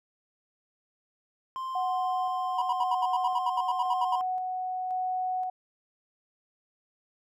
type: tone with pitch glide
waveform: triangle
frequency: 1046.5 to 1053.8 Hz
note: C6 to C6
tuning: 0 to +12 cents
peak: -30 dBFS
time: 1.56-4.21 s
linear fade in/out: 0 ms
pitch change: +12 cents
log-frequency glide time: 1.9-3.99 s
type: tone with tremolo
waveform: sine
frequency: 740 Hz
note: F#5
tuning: in tune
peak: -27 dBFS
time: 1.75-5.5 s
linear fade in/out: 5 ms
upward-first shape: square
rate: 0.95 Hz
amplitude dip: 25%
type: tone bursts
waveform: triangle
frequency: 973 Hz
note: B5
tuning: 26 cents flat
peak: -23 dBFS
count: 15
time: 2.58-4.159 s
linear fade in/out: 5 ms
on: 39 ms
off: 71 ms
effects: none